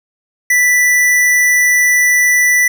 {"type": "tone", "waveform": "square", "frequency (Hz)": 1975.5, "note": "B6", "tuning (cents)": 0, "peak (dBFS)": -9, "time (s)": [0.5, 2.68], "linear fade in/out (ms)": 5, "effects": []}